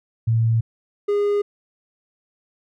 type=tone pair in turn; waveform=sine / triangle; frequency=113.8 / 409.5 Hz; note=A#2 / G#4; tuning=-41 / -24 cents; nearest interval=octave + minor seventh; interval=2217 cents; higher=second; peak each=-15 dBFS; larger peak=neither; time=0.27-0.61 / 1.08-1.42 s; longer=neither; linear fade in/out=10 ms; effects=none